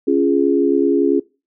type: chord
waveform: sine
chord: Db major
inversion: none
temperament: equal with one note detuned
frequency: 277.2 / 344.8 / 415.3 Hz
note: Db4 / F4 / Ab4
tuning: 0 / -22 / 0 cents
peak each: -16 / -17 / -17 dBFS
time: 0.07-1.2 s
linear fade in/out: 10 ms
effects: noise-tail reverb RT60 0.3 s tail -22 dB re dry